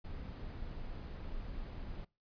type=noise; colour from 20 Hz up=brown; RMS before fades=-43 dBFS; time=0.04-2.05 s; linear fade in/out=10 ms; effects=noise-tail reverb RT60 0.3 s tail -25 dB re dry + resampled to 11025 Hz